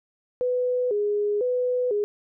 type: tone with vibrato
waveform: sine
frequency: 454 Hz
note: A#4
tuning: 46 cents flat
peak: -21 dBFS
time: 0.41-2.04 s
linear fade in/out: 0 ms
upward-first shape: square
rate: 1 Hz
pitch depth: 160 cents each way
effects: none